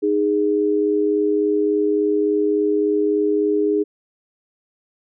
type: tone pair together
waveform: sine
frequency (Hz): 309 / 412.5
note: D#4 / G#4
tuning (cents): -12 / -12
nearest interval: perfect fourth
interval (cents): 500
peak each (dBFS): -20 / -17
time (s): 0.02-3.84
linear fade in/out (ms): 20
effects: none